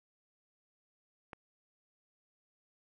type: click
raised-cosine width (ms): 0.5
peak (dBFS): -29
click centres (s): 1.332
effects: none